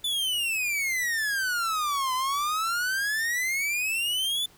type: exponential two-way sweep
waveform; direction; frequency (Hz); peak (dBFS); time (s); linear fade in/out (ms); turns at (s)
45% pulse; down then up; 3520 to 1011 to 3520; -25; 0.04-4.46; 5; 2.14
effects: pink hiss -56 dBFS RMS until 4.57 s